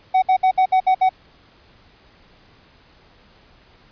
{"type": "tone bursts", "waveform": "triangle", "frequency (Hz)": 751, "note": "F#5", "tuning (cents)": 26, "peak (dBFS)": -10, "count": 7, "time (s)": [0.14, 1.093], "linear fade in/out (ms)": 10, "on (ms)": 83, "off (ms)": 62, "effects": ["pink hiss -52 dBFS RMS until 3.91 s", "resampled to 11025 Hz"]}